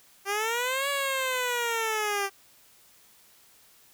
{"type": "linear two-way sweep", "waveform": "10% pulse", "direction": "up then down", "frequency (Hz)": [389.9, 566, 389.9], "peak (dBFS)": -18, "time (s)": [0.25, 2.3], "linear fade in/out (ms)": 50, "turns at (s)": 0.89, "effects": ["white hiss -58 dBFS RMS until 3.93 s"]}